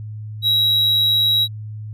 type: tone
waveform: triangle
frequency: 3864 Hz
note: B7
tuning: 39 cents flat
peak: -12 dBFS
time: 0.42-1.48 s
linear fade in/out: 50 ms
effects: added 107 Hz sine -28 dBFS peak until 1.93 s